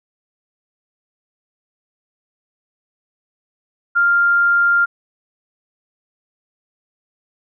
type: tone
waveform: sine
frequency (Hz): 1396.9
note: F6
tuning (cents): 0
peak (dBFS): -11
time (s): 3.95-4.86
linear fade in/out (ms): 20
effects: none